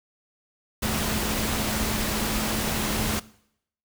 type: tone in noise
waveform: sine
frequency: 215.1 Hz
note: A3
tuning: 39 cents flat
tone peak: -30 dBFS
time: 0.82-3.2 s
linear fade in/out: 10 ms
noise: pink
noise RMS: -27 dBFS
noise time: 0.82-3.2 s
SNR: -6 dB
effects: noise-tail reverb RT60 0.7 s tail -20 dB re dry